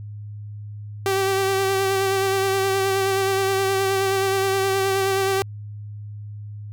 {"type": "tone with vibrato", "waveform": "sawtooth", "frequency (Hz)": 387.5, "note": "G4", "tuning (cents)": -20, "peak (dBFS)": -15, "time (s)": [1.06, 5.42], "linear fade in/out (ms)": 0, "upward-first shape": "sine", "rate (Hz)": 9.5, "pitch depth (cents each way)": 23, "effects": ["added 104 Hz sine -32 dBFS peak until 6.72 s"]}